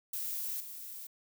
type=noise with level steps; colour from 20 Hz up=violet; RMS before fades=-37 / -45 dBFS; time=0.13-1.07 s; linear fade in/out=5 ms; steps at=0.6 s; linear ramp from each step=5 ms; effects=none